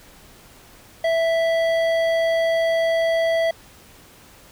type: tone with hard clipping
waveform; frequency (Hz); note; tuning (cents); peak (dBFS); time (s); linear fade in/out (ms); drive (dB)
sine; 659.3; E5; 0; -19; 1.04-3.51; 5; 11
effects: pink hiss -48 dBFS RMS until 4.51 s